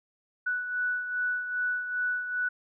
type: beating tone pair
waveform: sine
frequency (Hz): 1480 / 1482.5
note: F#6 / F#6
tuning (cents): 0 / +3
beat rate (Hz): 2.5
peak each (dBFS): -28 / -36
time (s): 0.46-2.49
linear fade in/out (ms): 10
effects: none

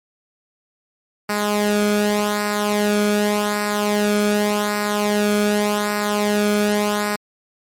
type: tone with flanger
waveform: sawtooth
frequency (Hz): 207.7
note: G#3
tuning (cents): 0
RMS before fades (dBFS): -19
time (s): 1.29-7.16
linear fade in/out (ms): 5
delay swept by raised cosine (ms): 0.3 to 1.06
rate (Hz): 0.86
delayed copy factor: -0.65
effects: MP3 64 kbps

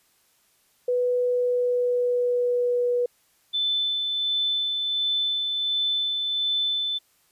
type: tone with pitch glide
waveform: sine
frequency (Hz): 493.9 to 487.4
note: B4 to B4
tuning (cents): 0 to -23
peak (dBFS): -20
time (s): 0.88-3.06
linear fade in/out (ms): 5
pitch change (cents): -23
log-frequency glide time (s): 1.14-2.92
type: tone with tremolo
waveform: sine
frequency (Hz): 3520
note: A7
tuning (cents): 0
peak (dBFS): -21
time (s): 3.53-6.99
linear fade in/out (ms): 20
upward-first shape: sine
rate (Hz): 1.4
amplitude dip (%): 30
effects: white hiss -64 dBFS RMS until 7.31 s + resampled to 32000 Hz

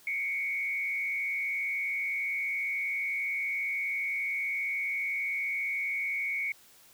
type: tone with frequency modulation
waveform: sine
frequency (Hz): 2217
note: C#7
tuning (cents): 0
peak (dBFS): -29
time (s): 0.07-6.52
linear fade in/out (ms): 2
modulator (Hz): 115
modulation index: 0.64
effects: white hiss -58 dBFS RMS until 6.93 s

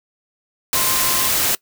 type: tone in noise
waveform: sine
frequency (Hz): 1046.5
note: C6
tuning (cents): 0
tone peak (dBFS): -27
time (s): 0.75-1.28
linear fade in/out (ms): 2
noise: white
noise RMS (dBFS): -18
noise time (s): 0.73-1.55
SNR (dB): -12
effects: noise-tail reverb RT60 0.1 s tail -22 dB re dry

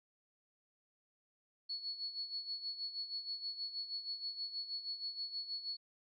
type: tone with tremolo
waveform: sine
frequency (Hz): 4394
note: C#8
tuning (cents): -16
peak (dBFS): -37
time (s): 1.69-5.77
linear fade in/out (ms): 10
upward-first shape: sine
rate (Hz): 6.3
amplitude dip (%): 70
effects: none

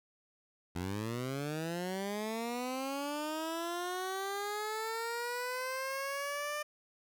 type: linear sweep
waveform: 15% pulse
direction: up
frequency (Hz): 84.8 to 600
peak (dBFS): -29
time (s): 0.75-6.63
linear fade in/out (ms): 10
effects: none

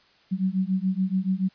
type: beating tone pair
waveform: sine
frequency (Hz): 185 / 192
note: F#3 / G3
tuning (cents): 0 / -36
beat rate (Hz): 7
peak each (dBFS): -25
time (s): 0.31-1.49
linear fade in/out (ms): 20
effects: white hiss -59 dBFS RMS until 1.54 s + resampled to 11025 Hz

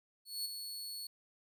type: tone with ADSR envelope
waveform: sawtooth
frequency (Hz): 4400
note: C#8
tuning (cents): -14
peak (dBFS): -32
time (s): 0.25-1.07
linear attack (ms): 200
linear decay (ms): 16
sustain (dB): -7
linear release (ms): 4
effects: none

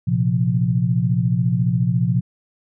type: chord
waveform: sine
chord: Bb suspended second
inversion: none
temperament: equal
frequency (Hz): 116.54 / 130.81 / 174.61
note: Bb2 / C3 / F3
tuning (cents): 0 / 0 / 0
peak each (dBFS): -20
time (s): 0.07-2.21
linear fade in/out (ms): 10
effects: none

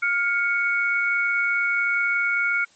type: tone pair together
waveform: sine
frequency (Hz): 1409 / 2221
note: F6 / C#7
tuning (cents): +15 / +3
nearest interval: minor sixth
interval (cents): 788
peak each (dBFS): -22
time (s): 0.02-2.65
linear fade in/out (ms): 10
effects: white hiss -56 dBFS RMS until 2.75 s + MP3 32 kbps

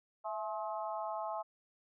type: harmonic tone with a mistuned harmonic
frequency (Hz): 212.9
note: G#3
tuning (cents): +43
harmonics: 3 / 4 / 5 / 6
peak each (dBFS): -40 / -40 / -43 / -47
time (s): 0.24-1.43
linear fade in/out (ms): 20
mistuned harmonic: 3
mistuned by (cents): +58
effects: none

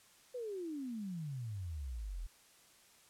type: exponential sweep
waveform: sine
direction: down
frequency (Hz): 513 to 38.89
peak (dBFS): -39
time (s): 0.34-2.27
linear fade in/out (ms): 10
effects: white hiss -64 dBFS RMS until 3.09 s + low-pass 11000 Hz 12 dB/octave

